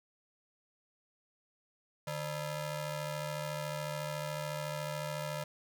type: ring-modulated tone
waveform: sawtooth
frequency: 374.1 Hz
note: F#4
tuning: 19 cents sharp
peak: -29 dBFS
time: 2.07-5.44 s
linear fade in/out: 5 ms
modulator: 224 Hz
effects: none